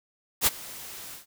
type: noise with ADSR envelope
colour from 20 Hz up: white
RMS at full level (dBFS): -19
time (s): 0.41-1.26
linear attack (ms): 57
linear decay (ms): 26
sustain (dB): -22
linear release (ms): 130
effects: none